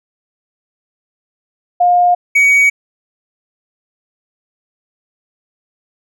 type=tone pair in turn; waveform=sine / triangle; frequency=710 / 2254 Hz; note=F5 / C#7; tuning=+28 / +28 cents; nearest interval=octave + minor sixth; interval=2000 cents; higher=second; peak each=-7 / -5 dBFS; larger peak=second; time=1.8-2.15 / 2.35-2.7 s; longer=neither; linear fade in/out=10 ms; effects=none